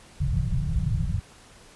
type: low-pass noise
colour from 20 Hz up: white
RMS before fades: -25 dBFS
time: 0.2-1.2 s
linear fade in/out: 10 ms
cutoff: 170 Hz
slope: 96 dB/octave
effects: pink hiss -51 dBFS RMS until 1.75 s + resampled to 24000 Hz